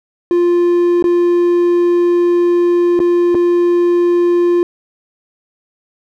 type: tone with dropouts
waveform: triangle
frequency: 349.2 Hz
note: F4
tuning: in tune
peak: -7 dBFS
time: 0.31-4.63 s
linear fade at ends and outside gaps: 1 ms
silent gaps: 1.025-1.041 / 2.992-3.001 / 3.346-3.351 s
effects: none